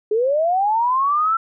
sine linear sweep, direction up, 411.5 to 1351 Hz, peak -15 dBFS, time 0.11-1.37 s, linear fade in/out 5 ms, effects none

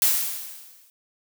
blue noise with exponential decay, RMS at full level -17 dBFS, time 0.02-0.9 s, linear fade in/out 1 ms, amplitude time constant 190 ms, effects none

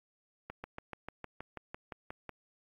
slowing click train, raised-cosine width 0.5 ms, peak -26 dBFS, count 12, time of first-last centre 0.5-2.293 s, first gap 140 ms, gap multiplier 1.03, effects AAC 32 kbps

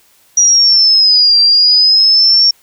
sine linear two-way sweep, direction down then up, 5800 to 4699 to 5520 Hz, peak -5 dBFS, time 0.37-2.51 s, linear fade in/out 5 ms, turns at 1.4 s, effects white hiss -50 dBFS RMS until 2.62 s

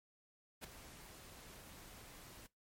pink noise with ADSR envelope, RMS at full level -45 dBFS, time 0.61-2.47 s, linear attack 31 ms, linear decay 8 ms, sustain -11 dB, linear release 10 ms, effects noise-tail reverb RT60 0.2 s tail -21 dB re dry + MP3 64 kbps

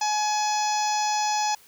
harmonic tone, 845 Hz, G#5, 30 cents sharp, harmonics 1 / 2 / 3 / 4 / 5 / 6 / 7 / 8, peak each -23 / -37 / -35 / -39 / -38 / -33 / -33 / -36 dBFS, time 0.01-1.55 s, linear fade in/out 5 ms, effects white hiss -54 dBFS RMS until 1.67 s

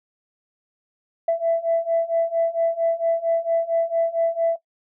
sine beating tone pair, 663 / 667.4 Hz, E5 / E5, +10 / +21 cents, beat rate 4.4 Hz, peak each -21 / -20 dBFS, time 1.28-4.56 s, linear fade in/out 5 ms, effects noise-tail reverb RT60 0.1 s tail -17 dB re dry + tanh soft clip ceiling -12 dBFS

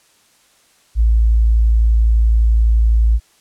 sine tone, 55.9 Hz, A1, 28 cents sharp, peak -9 dBFS, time 0.95-3.2 s, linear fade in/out 50 ms, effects white hiss -54 dBFS RMS until 3.4 s + low-pass 10000 Hz 12 dB/octave

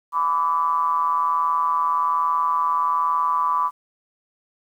triangle ring-modulated tone, 80.6 Hz, E2, 38 cents flat, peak -13 dBFS, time 0.12-3.71 s, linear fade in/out 50 ms, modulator 1080 Hz, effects 9-bit

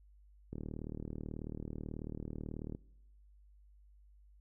click train, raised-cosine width 3 ms, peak -29 dBFS, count 86, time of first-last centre 0.53-2.749 s, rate 38.3 Hz, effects noise-tail reverb RT60 0.9 s tail -23 dB re dry + added 50 Hz sine -59 dBFS peak until 4.4 s

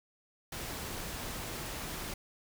pink noise, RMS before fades -40 dBFS, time 0.52-2.14 s, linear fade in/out 5 ms, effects none

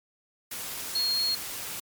sine tone in noise, 4276 Hz, C8, 37 cents sharp, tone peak -24 dBFS, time 0.95-1.35 s, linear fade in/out 5 ms, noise white, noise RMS -36 dBFS, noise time 0.51-1.8 s, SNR +9 dB, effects MP3 96 kbps

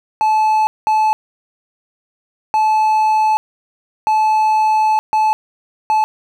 triangle tone bursts at uneven times, 866 Hz, A5, 28 cents flat, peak -9 dBFS, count 6, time 0.21-0.67 / 0.87-1.13 / 2.54-3.37 / 4.07-4.99 / 5.13-5.33 / 5.9-6.04 s, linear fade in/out 0 ms, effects none

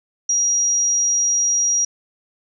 sine tone, 5730 Hz, F8, 44 cents sharp, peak -15 dBFS, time 0.29-1.85 s, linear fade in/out 5 ms, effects none

